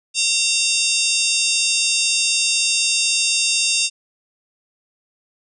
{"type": "harmonic tone with a mistuned harmonic", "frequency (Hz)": 914, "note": "A#5", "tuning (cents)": -34, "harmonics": [3, 4, 5, 6, 7, 8, 9, 10], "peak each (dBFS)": [-22, -23, -24, -25, -25, -26, -27, -27], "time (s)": [0.14, 3.9], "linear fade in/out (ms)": 50, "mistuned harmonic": 5, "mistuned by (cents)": 70, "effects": []}